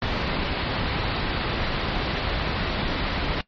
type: low-pass noise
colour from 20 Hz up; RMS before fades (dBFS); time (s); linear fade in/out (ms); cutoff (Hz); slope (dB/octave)
pink; -26; 0.02-3.41; 2; 4500; 48
effects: noise-tail reverb RT60 0.1 s tail -18 dB re dry + MP3 32 kbps